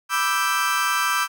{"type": "chord", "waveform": "35% pulse", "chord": "E minor seventh", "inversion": "second", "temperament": "equal", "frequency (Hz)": [987.8, 1174.7, 1318.5, 1568], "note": ["B5", "D6", "E6", "G6"], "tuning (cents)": [0, 0, 0, 0], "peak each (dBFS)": [-27, -23, -23, -23], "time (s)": [0.09, 1.28], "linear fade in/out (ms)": 50, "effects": []}